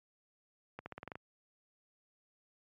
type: accelerating click train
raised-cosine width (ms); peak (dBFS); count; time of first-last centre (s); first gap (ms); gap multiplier
0.5; -28; 8; 0.79-1.155; 70; 0.9
effects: high-pass 80 Hz 12 dB/octave + MP3 96 kbps